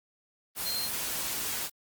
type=tone in noise; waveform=sine; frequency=4186 Hz; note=C8; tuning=in tune; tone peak=-31 dBFS; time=0.63-0.9 s; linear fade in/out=50 ms; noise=white; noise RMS=-33 dBFS; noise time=0.55-1.7 s; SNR=-1 dB; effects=Opus 24 kbps